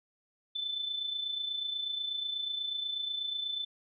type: tone with amplitude modulation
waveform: sine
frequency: 3520 Hz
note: A7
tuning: in tune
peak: -30 dBFS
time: 0.55-3.65 s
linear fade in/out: 10 ms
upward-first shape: sine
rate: 28.2 Hz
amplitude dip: 55%
effects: none